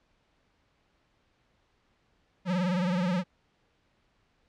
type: tone with vibrato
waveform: square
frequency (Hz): 180.7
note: F#3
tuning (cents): -41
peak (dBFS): -26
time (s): 2.45-3.24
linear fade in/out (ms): 50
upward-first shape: sine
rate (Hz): 19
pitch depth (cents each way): 99
effects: pink hiss -70 dBFS RMS until 4.48 s + low-pass 4000 Hz 12 dB/octave